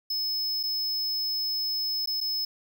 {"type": "tone with dropouts", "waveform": "square", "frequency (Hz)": 5200, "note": "E8", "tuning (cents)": -24, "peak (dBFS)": -27, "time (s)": [0.1, 2.45], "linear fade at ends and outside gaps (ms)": 5, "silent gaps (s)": [[0.631, 0.635], [2.059, 2.073], [2.205, 2.211]], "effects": []}